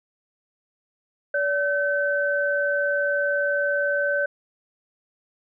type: tone pair together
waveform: sine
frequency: 574.3 / 1532 Hz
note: D5 / G6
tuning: -39 / -40 cents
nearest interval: octave + perfect fourth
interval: 1699 cents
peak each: -23 dBFS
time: 1.34-4.26 s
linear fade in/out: 5 ms
effects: none